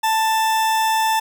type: tone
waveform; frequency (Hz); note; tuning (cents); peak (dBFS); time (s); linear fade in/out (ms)
40% pulse; 884; A5; +8; -15; 0.03-1.2; 10
effects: none